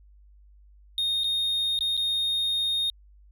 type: tone with dropouts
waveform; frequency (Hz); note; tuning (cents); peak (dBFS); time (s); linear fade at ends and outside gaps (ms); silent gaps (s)
triangle; 3698; A#7; -15; -22; 0.98-2.9; 1; 1.236-1.242 / 1.79-1.808 / 1.968-1.975
effects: added 50 Hz sine -51 dBFS peak until 3.31 s